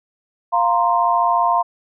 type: chord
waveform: sine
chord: F suspended fourth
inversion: none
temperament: equal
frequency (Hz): 698.5 / 932.3 / 1046.5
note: F5 / Bb5 / C6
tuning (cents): 0 / 0 / 0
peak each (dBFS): -18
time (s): 0.52-1.63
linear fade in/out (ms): 20
effects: none